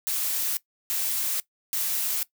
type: noise bursts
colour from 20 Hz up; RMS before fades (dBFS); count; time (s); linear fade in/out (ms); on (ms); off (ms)
blue; -27; 3; 0.07-2.23; 0; 500; 330
effects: noise-tail reverb RT60 0.1 s tail -19 dB re dry